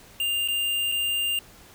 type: tone with dropouts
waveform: square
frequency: 2800 Hz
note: F7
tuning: 4 cents sharp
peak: -24 dBFS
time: 0.2-1.39 s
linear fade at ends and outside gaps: 2 ms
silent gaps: 0.477-0.484 / 0.917-0.921 s
effects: pink hiss -50 dBFS RMS until 1.74 s